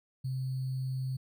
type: tone with sample-and-hold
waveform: sine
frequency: 130.81 Hz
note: C3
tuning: in tune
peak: -31 dBFS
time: 0.24-1.17 s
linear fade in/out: 10 ms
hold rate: 4410 Hz
effects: none